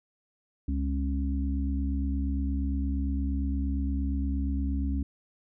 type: harmonic tone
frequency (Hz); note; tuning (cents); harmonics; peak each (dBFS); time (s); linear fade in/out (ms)
68.6; C#2; -17; 1 / 3 / 4; -27 / -36 / -33; 0.68-5.03; 5
effects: none